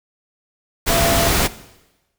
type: tone in noise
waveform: sine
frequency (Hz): 677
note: E5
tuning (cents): +46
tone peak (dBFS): -19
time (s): 0.89-1.3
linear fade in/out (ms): 20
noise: pink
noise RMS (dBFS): -17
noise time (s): 0.86-1.48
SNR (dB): -5
effects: noise-tail reverb RT60 1.0 s tail -17 dB re dry